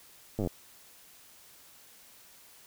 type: slowing click train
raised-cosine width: 2 ms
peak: -19 dBFS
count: 9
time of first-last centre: 0.39-0.473 s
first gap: 9 ms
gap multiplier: 1.04
effects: white hiss -56 dBFS RMS until 2.66 s